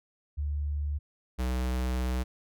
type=tone pair in turn; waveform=sine / square; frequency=73.1 / 62.97 Hz; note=D2 / B1; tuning=-7 / +34 cents; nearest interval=minor third; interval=259 cents; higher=first; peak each=-28 dBFS; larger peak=neither; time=0.37-0.99 / 1.38-2.24 s; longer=second; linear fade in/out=20 ms; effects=none